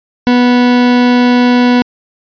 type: tone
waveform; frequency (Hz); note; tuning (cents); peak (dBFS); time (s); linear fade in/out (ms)
40% pulse; 245.7; B3; -9; -5; 0.27-1.82; 0
effects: resampled to 11025 Hz